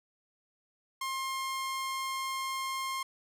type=tone; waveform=sawtooth; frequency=1064 Hz; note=C6; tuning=29 cents sharp; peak=-29 dBFS; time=1.01-3.03 s; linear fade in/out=5 ms; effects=resampled to 32000 Hz